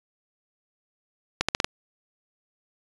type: accelerating click train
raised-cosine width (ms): 0.2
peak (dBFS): -4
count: 5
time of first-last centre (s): 1.41-1.645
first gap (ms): 76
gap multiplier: 0.83
effects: resampled to 22050 Hz